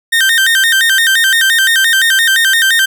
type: tone with vibrato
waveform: 30% pulse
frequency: 1694 Hz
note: G#6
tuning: 34 cents sharp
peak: -5 dBFS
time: 0.12-2.86 s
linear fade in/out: 10 ms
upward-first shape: square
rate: 5.8 Hz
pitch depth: 140 cents each way
effects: none